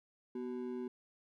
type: ring-modulated tone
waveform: triangle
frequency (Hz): 311.1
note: D#4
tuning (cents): 0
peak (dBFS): -33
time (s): 0.35-0.88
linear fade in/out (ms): 5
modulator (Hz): 64.9
effects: none